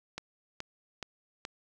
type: click train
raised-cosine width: 0.2 ms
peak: -20 dBFS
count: 4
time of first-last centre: 0.18-1.451 s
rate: 2.36 Hz
effects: none